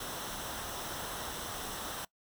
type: noise with comb filter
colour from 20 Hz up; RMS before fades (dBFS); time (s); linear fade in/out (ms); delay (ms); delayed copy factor
pink; -40; 0-2.05; 5; 0.43; -0.55
effects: noise-tail reverb RT60 0.1 s tail -22 dB re dry